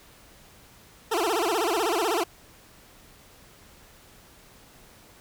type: tone with vibrato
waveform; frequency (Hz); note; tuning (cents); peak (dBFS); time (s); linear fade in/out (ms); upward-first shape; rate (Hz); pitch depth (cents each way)
20% pulse; 390; G4; -9; -18; 1.11-2.24; 10; sine; 16; 290
effects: pink hiss -53 dBFS RMS until 5.2 s